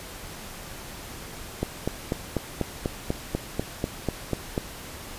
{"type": "click train", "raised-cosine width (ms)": 2, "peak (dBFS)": -11, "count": 13, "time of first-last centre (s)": [1.63, 4.578], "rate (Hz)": 4.07, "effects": ["pink hiss -40 dBFS RMS until 5.18 s", "resampled to 32000 Hz"]}